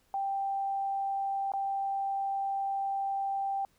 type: tone with dropouts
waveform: sine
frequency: 786 Hz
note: G5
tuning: 4 cents sharp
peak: -29 dBFS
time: 0.14-3.65 s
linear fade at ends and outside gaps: 1 ms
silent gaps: 1.519-1.536 s
effects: pink hiss -69 dBFS RMS until 3.78 s